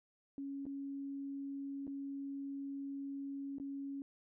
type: tone with dropouts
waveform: sine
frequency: 277.2 Hz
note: C#4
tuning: in tune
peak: -40 dBFS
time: 0.38-4.02 s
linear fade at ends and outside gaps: 1 ms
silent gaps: 0.655-0.665 / 1.869-1.877 / 3.584-3.599 s
effects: none